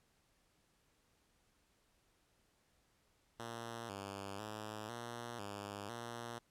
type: tone with pitch steps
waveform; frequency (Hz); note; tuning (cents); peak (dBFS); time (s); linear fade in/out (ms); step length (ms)
5% pulse; 116.3 / 98.9 / 107.3 / 118.6 / 101.6 / 118; A#2 / G2 / A2 / A#2 / G#2 / A#2; -4 / +16 / -43 / +30 / -38 / +22; -33; 3.39-6.39; 10; 500
effects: pink hiss -75 dBFS RMS until 6.5 s + low-pass 12000 Hz 12 dB/octave